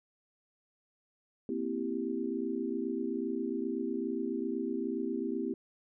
sine chord, C dominant seventh, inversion third, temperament equal with one note detuned, 233.1 / 260.7 / 329.6 / 392 Hz, Bb3 / C4 / E4 / G4, 0 / -6 / 0 / 0 cents, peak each -38 / -36 / -37 / -37 dBFS, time 1.49-5.54 s, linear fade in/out 2 ms, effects none

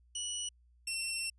15% pulse tone pair in turn, 2940 / 2706 Hz, F#7 / E7, -12 / +45 cents, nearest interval minor second, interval 143 cents, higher first, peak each -28 / -27 dBFS, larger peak second, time 0.15-0.49 / 0.87-1.3 s, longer second, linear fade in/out 5 ms, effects added 60 Hz sine -62 dBFS peak until 1.38 s + resampled to 24000 Hz

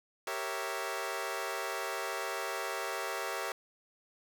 15% pulse chord, G diminished seventh, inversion none, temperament equal, 392 / 466.2 / 554.4 / 659.3 Hz, G4 / Bb4 / Db5 / Fb5, 0 / 0 / 0 / 0 cents, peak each -34 dBFS, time 0.27-3.52 s, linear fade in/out 2 ms, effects none

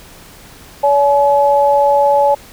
sine tone pair together, 568.6 / 852 Hz, C#5 / G#5, +44 / +44 cents, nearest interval perfect fifth, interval 700 cents, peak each -11 dBFS, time 0.83-2.35 s, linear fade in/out 10 ms, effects pink hiss -39 dBFS RMS until 2.52 s

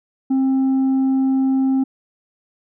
sine tone with tanh clipping, 265.6 Hz, C4, 26 cents sharp, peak -15 dBFS, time 0.3-1.84 s, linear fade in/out 10 ms, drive 3 dB, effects none

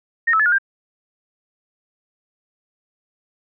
sine tone with pitch steps, 1848 / 1305 / 1724 / 1435 / 1590 Hz, A#6 / E6 / A6 / F6 / G6, -16 / -18 / -36 / +47 / +24 cents, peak -13 dBFS, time 0.27-0.585 s, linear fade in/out 10 ms, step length 63 ms, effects none

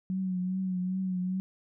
sine tone with vibrato, 185.3 Hz, F#3, 3 cents sharp, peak -28 dBFS, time 0.1-1.4 s, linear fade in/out 0 ms, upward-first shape triangle, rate 2.5 Hz, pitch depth 47 cents each way, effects none

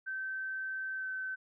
sine tone with pitch glide, 1545 to 1530.8 Hz, G6 to G6, -26 to -42 cents, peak -35 dBFS, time 0.06-1.36 s, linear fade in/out 20 ms, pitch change -16 cents, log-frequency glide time 0.96-1.06 s, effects none

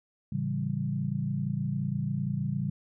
sine chord, A dominant seventh, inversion none, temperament equal, 110 / 138.59 / 164.81 / 196 Hz, A2 / C#3 / E3 / G3, 0 / 0 / 0 / 0 cents, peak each -36 / -31 / -35 / -33 dBFS, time 0.32-2.7 s, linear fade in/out 5 ms, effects none

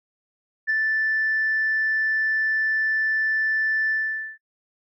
sine tone with ADSR envelope, 1760 Hz, A6, in tune, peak -16 dBFS, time 0.67-4.38 s, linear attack 32 ms, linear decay 5 ms, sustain -3 dB, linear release 480 ms, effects noise-tail reverb RT60 0.1 s tail -20 dB re dry + tanh soft clip ceiling -15 dBFS

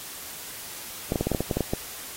clicks, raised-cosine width 2 ms, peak -11 dBFS, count 11, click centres 1.121 / 1.158 / 1.21 / 1.27 / 1.317 / 1.348 / 1.406 / 1.512 / 1.57 / 1.607 / 1.735 s, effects white hiss -39 dBFS RMS until 2.16 s + AAC 48 kbps

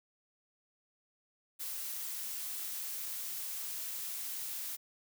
blue noise, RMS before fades -40 dBFS, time 1.59-4.77 s, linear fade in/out 20 ms, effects none

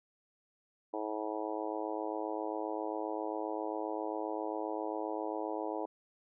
harmonic tone, 107.5 Hz, A2, 40 cents flat, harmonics 3 / 4 / 5 / 6 / 7 / 8 / 9, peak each -40 / -41 / -42 / -43 / -43 / -44 / -45 dBFS, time 0.93-5.86 s, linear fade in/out 10 ms, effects none

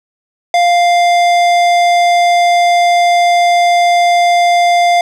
sine tone with tanh clipping, 698.5 Hz, F5, in tune, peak -9 dBFS, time 0.54-5.01 s, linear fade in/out 2 ms, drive 17 dB, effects none

